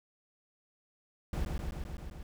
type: noise with echo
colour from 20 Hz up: brown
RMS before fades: -33 dBFS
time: 1.33-1.45 s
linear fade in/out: 2 ms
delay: 130 ms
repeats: 6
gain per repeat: -2 dB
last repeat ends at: 2.23 s
effects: none